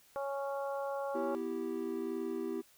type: harmonic tone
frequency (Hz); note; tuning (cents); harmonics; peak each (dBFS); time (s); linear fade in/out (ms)
277.2; C#4; 0; 2 / 3 / 4 / 5; -36 / -41 / -44 / -48; 0.16-1.35; 0
type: chord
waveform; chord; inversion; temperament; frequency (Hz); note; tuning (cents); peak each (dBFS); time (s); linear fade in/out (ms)
triangle; E minor; second; equal with one note detuned; 246.9 / 329.6 / 390.9; B3 / E4 / G4; 0 / 0 / -5; -39 / -37 / -36; 1.14-2.62; 20
effects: white hiss -64 dBFS RMS until 2.77 s